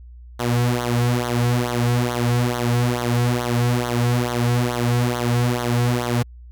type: tone with flanger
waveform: sawtooth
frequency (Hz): 121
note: B2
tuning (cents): -35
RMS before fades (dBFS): -20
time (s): 0.39-6.23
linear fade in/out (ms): 10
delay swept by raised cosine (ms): 0.39 to 3.39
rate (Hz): 2.3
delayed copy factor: -0.8
effects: added 60 Hz sine -38 dBFS peak until 6.51 s